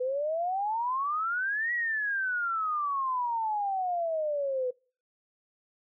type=exponential two-way sweep; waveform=sine; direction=up then down; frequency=493.9 to 1943 to 493.9 Hz; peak=-27 dBFS; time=0-4.71 s; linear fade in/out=10 ms; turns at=1.73 s; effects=noise-tail reverb RT60 0.4 s tail -25 dB re dry